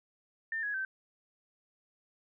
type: tone with pitch steps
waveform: sine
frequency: 1800 / 1669.8 / 1549 Hz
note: A6 / G#6 / G6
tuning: +39 / +9 / -21 cents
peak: -32 dBFS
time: 0.52-0.85 s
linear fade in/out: 2 ms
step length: 110 ms
effects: none